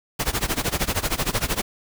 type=noise with tremolo; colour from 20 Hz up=pink; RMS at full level=-21 dBFS; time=0.19-1.62 s; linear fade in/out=10 ms; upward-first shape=sine; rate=13 Hz; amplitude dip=90%; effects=none